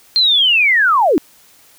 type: linear sweep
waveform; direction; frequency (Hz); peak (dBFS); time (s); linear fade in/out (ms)
sine; down; 4219 to 259.1; -9; 0.16-1.18; 0
effects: white hiss -48 dBFS RMS until 1.78 s